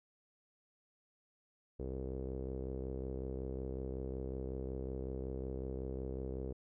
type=tone with low-pass filter; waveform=sawtooth; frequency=65.41 Hz; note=C2; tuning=in tune; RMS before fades=-41 dBFS; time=1.79-6.53 s; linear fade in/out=10 ms; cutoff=440 Hz; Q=4.4; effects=none